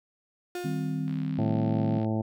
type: tone with exponential decay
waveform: 35% pulse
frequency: 355.9 Hz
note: F4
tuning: 33 cents sharp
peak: -29 dBFS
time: 0.55-1.52 s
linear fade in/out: 2 ms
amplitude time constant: 210 ms
type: chord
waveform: sine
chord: C minor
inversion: first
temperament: equal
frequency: 155.56 / 196 / 261.6 Hz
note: Eb3 / G3 / C4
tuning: 0 / 0 / 0 cents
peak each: -30 / -35 / -32 dBFS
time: 0.64-1.99 s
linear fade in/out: 10 ms
type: click train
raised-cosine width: 0.3 ms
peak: -32 dBFS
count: 64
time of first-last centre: 1.08-2.046 s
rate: 65.2 Hz
type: harmonic tone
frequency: 109.8 Hz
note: A2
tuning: 3 cents flat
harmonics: 1 / 2 / 3 / 4 / 5 / 6 / 7 / 8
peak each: -29 / -29 / -33 / -41 / -38 / -39 / -41 / -44 dBFS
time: 1.38-2.22 s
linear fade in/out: 10 ms
effects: none